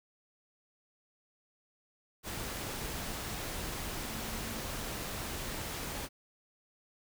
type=tone in noise; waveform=sine; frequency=225.4 Hz; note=A3; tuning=42 cents sharp; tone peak=-45 dBFS; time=4.02-4.64 s; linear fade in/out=50 ms; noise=pink; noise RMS=-39 dBFS; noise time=2.23-6.09 s; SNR=-9 dB; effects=none